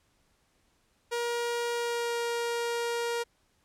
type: tone with pitch glide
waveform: sawtooth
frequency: 474.4 to 470.9 Hz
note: A#4 to A#4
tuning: +30 to +18 cents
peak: -25 dBFS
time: 1.11-3.24 s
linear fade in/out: 20 ms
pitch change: -12 cents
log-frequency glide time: 1.73-2.18 s
effects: pink hiss -70 dBFS RMS until 3.64 s + low-pass 11000 Hz 12 dB/octave